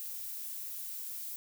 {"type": "noise", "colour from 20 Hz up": "violet", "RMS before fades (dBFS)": -41, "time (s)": [0, 1.36], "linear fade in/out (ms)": 0, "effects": []}